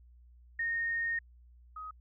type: tone pair in turn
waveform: sine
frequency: 1847 / 1259.3 Hz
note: A#6 / D#6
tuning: -16 / +20 cents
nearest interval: perfect fifth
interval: 664 cents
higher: first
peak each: -30 / -40 dBFS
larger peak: first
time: 0.59-1.19 / 1.76-1.91 s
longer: first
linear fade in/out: 5 ms
effects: added 60 Hz sine -55 dBFS peak until 2 s